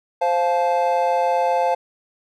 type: chord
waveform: triangle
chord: F major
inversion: second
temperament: equal with one note detuned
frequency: 523.3 / 698.5 / 865.9 Hz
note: C5 / F5 / A5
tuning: 0 / 0 / -28 cents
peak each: -19 dBFS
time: 0.21-1.75 s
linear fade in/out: 10 ms
effects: none